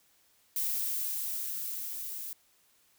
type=noise with level ramp; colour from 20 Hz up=violet; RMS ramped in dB=-31 to -40 dBFS; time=0.56-2.33 s; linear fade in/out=2 ms; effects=white hiss -67 dBFS RMS until 2.98 s